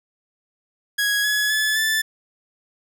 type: tone with pitch steps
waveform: sawtooth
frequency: 1661.2 / 1692.2 / 1723.8 / 1755.9 Hz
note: G#6 / G#6 / A6 / A6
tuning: 0 / +32 / -36 / -4 cents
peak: -15 dBFS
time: 0.98-2.02 s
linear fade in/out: 10 ms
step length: 260 ms
effects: none